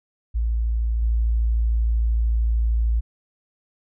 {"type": "tone with level steps", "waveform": "sine", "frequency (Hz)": 56.6, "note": "A1", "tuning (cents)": 50, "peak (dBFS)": [-19, -17], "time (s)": [0.34, 3.01], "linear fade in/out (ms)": 20, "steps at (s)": 1.02, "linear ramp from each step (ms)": 5, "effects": []}